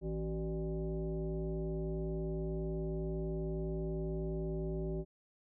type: tone with frequency modulation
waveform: sine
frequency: 162.3 Hz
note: E3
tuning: 27 cents flat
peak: -34 dBFS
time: 0.01-5.05 s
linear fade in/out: 50 ms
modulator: 217 Hz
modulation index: 1.4
effects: none